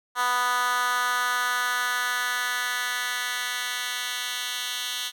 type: tone with high-pass filter sweep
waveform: 10% pulse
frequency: 246.9 Hz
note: B3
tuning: in tune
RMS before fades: -27 dBFS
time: 0.15-5.12 s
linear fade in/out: 50 ms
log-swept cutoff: 1100 to 2800 Hz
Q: 2.1
effects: none